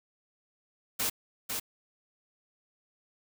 white noise with echo, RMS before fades -30 dBFS, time 0.99-1.1 s, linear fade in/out 10 ms, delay 500 ms, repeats 1, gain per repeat -4 dB, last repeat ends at 1.6 s, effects none

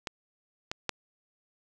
clicks, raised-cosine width 0.2 ms, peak -16 / -15 / -11 dBFS, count 3, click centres 0.072 / 0.715 / 0.893 s, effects none

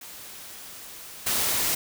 white noise with level steps, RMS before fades -42 / -25 dBFS, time 0.01-1.75 s, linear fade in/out 5 ms, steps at 1.26 s, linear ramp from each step 10 ms, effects none

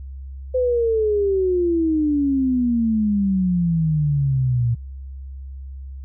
sine exponential sweep, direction down, 514 to 115.9 Hz, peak -16 dBFS, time 0.54-4.75 s, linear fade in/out 10 ms, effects added 67 Hz sine -31 dBFS peak until 6.04 s

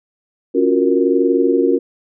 sine chord, Gb major seventh, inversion second, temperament equal, 277.2 / 349.2 / 370 / 466.2 Hz, Db4 / F4 / Gb4 / Bb4, 0 / 0 / 0 / 0 cents, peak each -17 dBFS, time 0.54-1.79 s, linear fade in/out 20 ms, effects none

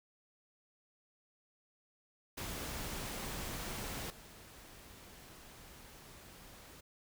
pink noise with level steps, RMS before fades -42 / -55 dBFS, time 2.37-6.81 s, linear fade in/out 10 ms, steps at 4.1 s, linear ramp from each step 2 ms, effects none

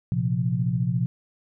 sine chord, Bb suspended second, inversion none, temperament equal, 116.54 / 130.81 / 174.61 Hz, Bb2 / C3 / F3, 0 / 0 / 0 cents, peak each -26 / -25 / -26 dBFS, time 0.12-1.06 s, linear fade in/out 0 ms, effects none

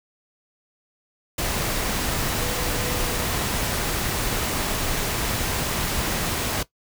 sine tone in noise, 493.9 Hz, B4, in tune, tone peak -33 dBFS, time 2.41-3.25 s, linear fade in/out 5 ms, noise pink, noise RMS -25 dBFS, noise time 1.38-6.63 s, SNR -11 dB, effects noise-tail reverb RT60 0.1 s tail -17 dB re dry

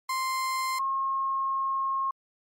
35% pulse / sine tone pair in turn, 1046.5 / 1077.8 Hz, C6 / C#6, 0 / -49 cents, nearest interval minor second, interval 51 cents, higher second, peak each -25 dBFS, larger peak neither, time 0.09-0.79 / 0.79-2.11 s, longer second, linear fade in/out 5 ms, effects MP3 64 kbps

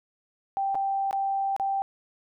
sine tone with dropouts, 784 Hz, G5, in tune, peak -24 dBFS, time 0.57-1.82 s, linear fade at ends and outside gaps 0 ms, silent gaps 0.746-0.753 / 1.11-1.129 / 1.564-1.598 s, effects none

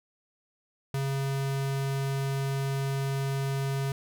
square tone, 136.8 Hz, C#3, 23 cents flat, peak -28 dBFS, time 0.94-3.92 s, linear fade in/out 2 ms, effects none

